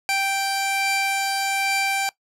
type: tone pair together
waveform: sawtooth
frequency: 783.4 / 2349 Hz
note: G5 / D7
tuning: -1 / 0 cents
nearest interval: octave + perfect fifth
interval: 1901 cents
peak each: -19 / -22 dBFS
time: 0.09-2.09 s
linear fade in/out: 0 ms
effects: noise-tail reverb RT60 0.1 s tail -20 dB re dry + low-pass 12000 Hz 12 dB/octave